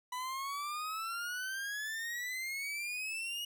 40% pulse exponential sweep, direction up, 987.8 to 2904 Hz, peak -36 dBFS, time 0.12-3.45 s, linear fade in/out 5 ms, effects none

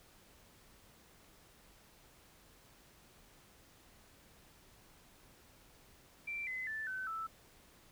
sine tone with pitch steps, 2349 / 2033 / 1759.8 / 1523.1 / 1318.3 Hz, D7 / B6 / A6 / F#6 / E6, 0 / +50 / 0 / +50 / 0 cents, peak -38 dBFS, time 6.27-7.27 s, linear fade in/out 10 ms, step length 200 ms, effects pink hiss -63 dBFS RMS until 7.91 s

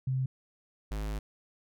sine / square tone pair in turn, 130.81 / 52.24 Hz, C3 / G#1, 0 / +11 cents, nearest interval octave + major third, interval 1589 cents, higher first, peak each -27 / -33 dBFS, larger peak first, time 0.07-0.26 / 0.91-1.19 s, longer second, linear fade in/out 5 ms, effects none

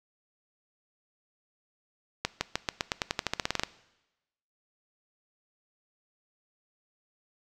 accelerating click train, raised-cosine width 0.2 ms, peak -9 dBFS, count 17, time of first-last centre 2.25-3.635 s, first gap 160 ms, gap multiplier 0.91, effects noise-tail reverb RT60 1.0 s tail -19 dB re dry

